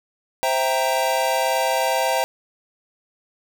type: chord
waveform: square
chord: C dominant seventh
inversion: none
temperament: equal with one note detuned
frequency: 523.3 / 661.9 / 784 / 932.3 Hz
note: C5 / E5 / G5 / Bb5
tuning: 0 / +7 / 0 / 0 cents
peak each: -25 dBFS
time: 0.43-2.24 s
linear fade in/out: 0 ms
effects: none